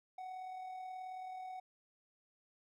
triangle tone with amplitude modulation, 745 Hz, F#5, 12 cents sharp, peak -40 dBFS, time 0.18-1.6 s, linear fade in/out 5 ms, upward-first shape sine, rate 38.6 Hz, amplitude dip 35%, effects none

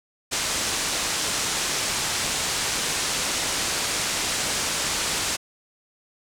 white low-pass noise, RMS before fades -26 dBFS, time 0.31-5.37 s, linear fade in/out 20 ms, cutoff 8500 Hz, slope 24 dB/octave, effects none

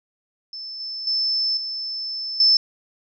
sine tone with level steps, 5274 Hz, E8, in tune, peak -31 / -28 / -19 / -26 / -12 dBFS, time 0.53-2.57 s, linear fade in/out 2 ms, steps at 0.8 / 1.07 / 1.57 / 2.4 s, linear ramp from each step 2 ms, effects none

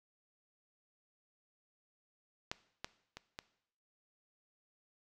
clicks, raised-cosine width 0.2 ms, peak -19 / -21 / -28 / -25 dBFS, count 4, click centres 2.515 / 2.845 / 3.17 / 3.389 s, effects noise-tail reverb RT60 0.7 s tail -18 dB re dry

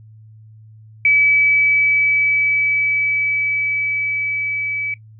sine tone with level ramp, 2292 Hz, D7, 43 cents flat, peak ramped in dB -10 to -20 dBFS, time 1.05-4.94 s, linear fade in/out 2 ms, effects noise-tail reverb RT60 0.1 s tail -17 dB re dry + added 109 Hz sine -40 dBFS peak until 5.19 s

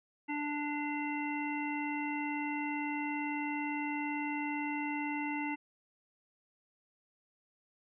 harmonic tone with a mistuned harmonic, 293.7 Hz, D4, in tune, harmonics 1 / 3 / 5 / 7 / 9, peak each -36 / -39 / -50 / -40 / -44 dBFS, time 0.28-5.56 s, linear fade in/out 20 ms, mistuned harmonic 9, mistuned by +50 cents, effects none

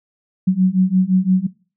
sine beating tone pair, 183.1 / 188.9 Hz, F#3 / F#3, -18 / +36 cents, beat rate 5.8 Hz, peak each -15 dBFS, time 0.47-1.47 s, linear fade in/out 10 ms, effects noise-tail reverb RT60 0.4 s tail -22 dB re dry

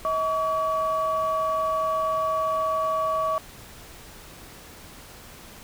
sine tone pair together, 637 / 1135 Hz, D#5 / C#6, +41 / +41 cents, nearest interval minor seventh, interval 1000 cents, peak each -25 / -23 dBFS, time 0.05-3.38 s, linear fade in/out 0 ms, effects tanh soft clip ceiling -16 dBFS + pink hiss -45 dBFS RMS until 5.63 s

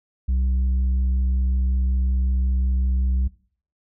sine tone with tanh clipping, 63.9 Hz, C2, 40 cents flat, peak -19 dBFS, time 0.28-3.28 s, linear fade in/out 10 ms, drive 4 dB, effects noise-tail reverb RT60 0.5 s tail -20 dB re dry

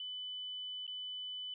sine tone with dropouts, 3000 Hz, F#7, 23 cents sharp, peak -40 dBFS, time 0-1.54 s, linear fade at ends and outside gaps 2 ms, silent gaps 0.867-0.877 s, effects none

